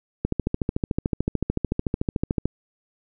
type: click train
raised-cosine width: 3 ms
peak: -9 dBFS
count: 31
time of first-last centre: 0.25-2.456 s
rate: 13.6 Hz
effects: none